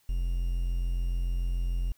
triangle tone with quantisation, 43.43 Hz, F1, 9 cents flat, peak -24 dBFS, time 0.09-1.92 s, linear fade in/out 0 ms, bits 9, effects white hiss -67 dBFS RMS until 1.97 s

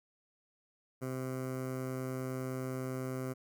15% pulse tone with notch filter, 129.9 Hz, C3, 12 cents flat, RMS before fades -38 dBFS, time 1.01-3.34 s, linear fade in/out 20 ms, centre 3500 Hz, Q 0.57, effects none

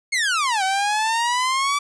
sawtooth exponential two-way sweep, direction down then up, 2217 to 753 to 1161 Hz, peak -15 dBFS, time 0.12-1.79 s, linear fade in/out 10 ms, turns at 0.63 s, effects resampled to 22050 Hz + 9-bit

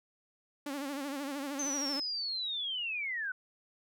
sawtooth tone with vibrato, 280.2 Hz, C#4, 19 cents sharp, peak -32 dBFS, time 0.66-2 s, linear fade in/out 5 ms, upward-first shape sine, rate 13 Hz, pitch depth 85 cents each way
sine linear sweep, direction down, 6272 to 1463 Hz, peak -33 dBFS, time 1.59-3.32 s, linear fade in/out 5 ms
effects none

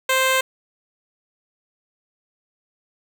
10% pulse tone, 523.3 Hz, C5, in tune, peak -8 dBFS, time 0.09-0.41 s, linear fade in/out 5 ms, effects none

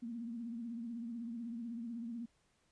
sine tone with vibrato, 233.1 Hz, A#3, in tune, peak -40 dBFS, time 0.02-2.26 s, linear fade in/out 10 ms, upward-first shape triangle, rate 16 Hz, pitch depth 88 cents each way, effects pink hiss -75 dBFS RMS until 2.71 s + resampled to 22050 Hz

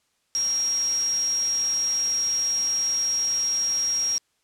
sine tone in noise, 5610 Hz, F8, 7 cents sharp, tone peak -21 dBFS, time 0.35-4.18 s, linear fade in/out 0 ms, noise white, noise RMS -37 dBFS, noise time 0.35-4.18 s, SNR +13 dB, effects white hiss -70 dBFS RMS until 4.43 s + low-pass 9000 Hz 12 dB/octave

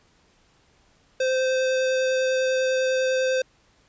square tone with vibrato, 519 Hz, C5, 14 cents flat, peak -21 dBFS, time 1.2-3.42 s, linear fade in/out 5 ms, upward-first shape sine, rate 10 Hz, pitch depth 8 cents each way, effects pink hiss -61 dBFS RMS until 3.88 s + resampled to 16000 Hz

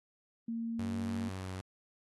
sine tone, 229.6 Hz, A#3, 26 cents flat, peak -34 dBFS, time 0.48-1.29 s, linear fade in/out 5 ms
sawtooth tone with pitch glide, 94.5 to 93.36 Hz, F#2 to F#2, +37 to +16 cents, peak -35 dBFS, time 0.79-1.61 s, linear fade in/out 0 ms, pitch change -21 cents, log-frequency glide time 1.35-1.48 s
effects AAC 32 kbps

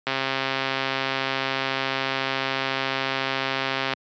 click train, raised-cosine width 0.3 ms, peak -8 dBFS, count 519, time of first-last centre 0.07-3.936 s, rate 134 Hz, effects high-pass 150 Hz 12 dB/octave + resampled to 16000 Hz

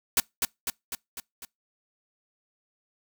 white noise with echo, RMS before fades -21 dBFS, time 0.17-0.2 s, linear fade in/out 2 ms, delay 250 ms, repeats 5, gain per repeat -4 dB, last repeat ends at 1.45 s, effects noise-tail reverb RT60 0.2 s tail -26 dB re dry

